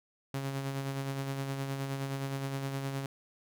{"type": "tone with tremolo", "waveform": "sawtooth", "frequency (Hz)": 136.7, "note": "C#3", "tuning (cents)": -24, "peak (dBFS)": -28, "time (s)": [0.34, 3.06], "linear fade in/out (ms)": 2, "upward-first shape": "sine", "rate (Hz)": 9.6, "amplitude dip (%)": 40, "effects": []}